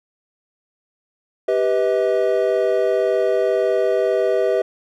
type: chord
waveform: triangle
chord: G augmented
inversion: none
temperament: equal with one note detuned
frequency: 392 / 493.9 / 637.2 Hz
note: G4 / B4 / D#5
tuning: 0 / 0 / +41 cents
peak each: -18 dBFS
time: 1.48-4.62 s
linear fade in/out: 5 ms
effects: none